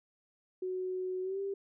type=tone with pitch glide; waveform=sine; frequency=370 to 394.3 Hz; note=F#4 to G4; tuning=0 to +10 cents; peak=-33 dBFS; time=0.62-1.54 s; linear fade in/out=5 ms; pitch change=+110 cents; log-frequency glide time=1.22-1.4 s; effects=none